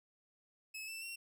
sawtooth tone with pitch steps, 2587 / 2658 / 2731 Hz, E7 / E7 / F7, -33 / +14 / -39 cents, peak -40 dBFS, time 0.74-1.16 s, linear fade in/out 10 ms, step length 140 ms, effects none

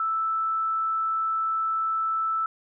sine tone, 1318.5 Hz, E6, in tune, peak -23 dBFS, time 0-2.46 s, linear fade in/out 2 ms, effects none

